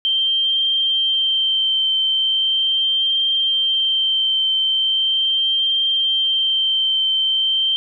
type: tone with vibrato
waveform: sine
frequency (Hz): 3136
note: G7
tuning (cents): 0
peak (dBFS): -15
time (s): 0.05-7.76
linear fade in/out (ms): 0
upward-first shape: triangle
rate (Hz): 0.39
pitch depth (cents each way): 16
effects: none